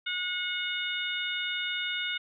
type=harmonic tone; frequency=726 Hz; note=F#5; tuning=33 cents flat; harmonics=2 / 3 / 4 / 5; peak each=-35 / -35 / -35 / -35 dBFS; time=0.06-2.18 s; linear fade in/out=10 ms; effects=none